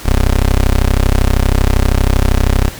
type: tone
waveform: 20% pulse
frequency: 32.7 Hz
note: C1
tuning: in tune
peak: -4 dBFS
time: 0.05-2.69 s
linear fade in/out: 10 ms
effects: pink hiss -30 dBFS RMS until 2.79 s